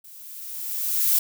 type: noise with level ramp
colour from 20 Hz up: violet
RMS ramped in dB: -46 to -18 dBFS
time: 0.04-1.19 s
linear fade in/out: 5 ms
effects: none